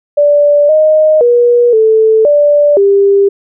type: tone with pitch steps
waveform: sine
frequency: 583 / 620 / 481 / 440 / 585 / 397.9 Hz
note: D5 / D#5 / B4 / A4 / D5 / G4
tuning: -13 / -6 / -46 / 0 / -7 / +26 cents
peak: -4 dBFS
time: 0.17-3.29 s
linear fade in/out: 10 ms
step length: 520 ms
effects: none